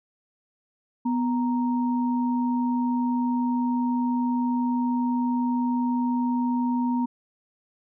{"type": "tone pair together", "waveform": "sine", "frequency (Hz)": [247, 932.5], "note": ["B3", "A#5"], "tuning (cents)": [0, 0], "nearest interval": "octave + major seventh", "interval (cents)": 2300, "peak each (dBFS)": [-22, -30], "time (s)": [1.05, 7.06], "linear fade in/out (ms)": 10, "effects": []}